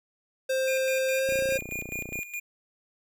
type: tone with pitch glide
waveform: square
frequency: 525 to 533.9 Hz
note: C5 to C5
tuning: +6 to +35 cents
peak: -25 dBFS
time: 0.49-1.58 s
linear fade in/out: 10 ms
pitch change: +29 cents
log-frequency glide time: 1.11-1.28 s
type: tone with tremolo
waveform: square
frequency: 2426 Hz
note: D#7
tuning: 44 cents flat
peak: -32 dBFS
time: 0.67-2.4 s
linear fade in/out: 10 ms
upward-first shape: square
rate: 4.8 Hz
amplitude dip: 70%
type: click train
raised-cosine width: 2 ms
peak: -25 dBFS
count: 28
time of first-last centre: 1.29-2.19 s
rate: 30 Hz
effects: none